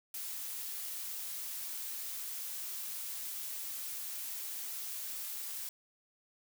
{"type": "noise", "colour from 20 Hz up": "blue", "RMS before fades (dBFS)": -41, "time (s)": [0.14, 5.69], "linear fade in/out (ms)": 2, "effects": []}